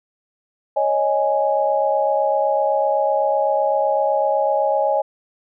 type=chord; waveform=sine; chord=C# suspended second; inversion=none; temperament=equal; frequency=554.4 / 622.3 / 830.6 Hz; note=C#5 / D#5 / G#5; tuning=0 / 0 / 0 cents; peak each=-20 dBFS; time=0.76-5.02 s; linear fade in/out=10 ms; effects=none